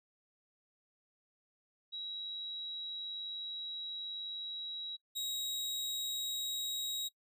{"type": "tone pair in turn", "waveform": ["sine", "sawtooth"], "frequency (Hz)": [3867, 3809], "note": ["B7", "A#7"], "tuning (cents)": [-37, 37], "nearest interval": "unison", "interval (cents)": 26, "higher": "first", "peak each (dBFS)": [-39, -33], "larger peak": "second", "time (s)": [[1.92, 4.97], [5.15, 7.09]], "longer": "first", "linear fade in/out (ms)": 20, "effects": ["noise-tail reverb RT60 0.1 s tail -20 dB re dry"]}